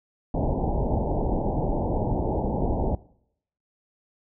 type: low-pass noise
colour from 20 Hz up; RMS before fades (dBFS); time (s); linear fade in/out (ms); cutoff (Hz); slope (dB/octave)
pink; -25; 0.34-2.95; 2; 910; 96
effects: noise-tail reverb RT60 0.7 s tail -21 dB re dry